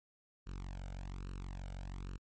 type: tone with flanger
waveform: sawtooth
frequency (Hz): 46.28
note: F#1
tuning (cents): +1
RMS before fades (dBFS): -44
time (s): 0.46-2.18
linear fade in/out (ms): 20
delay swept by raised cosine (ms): 0.71 to 1.37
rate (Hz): 1.2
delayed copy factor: +0.95
effects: MP3 32 kbps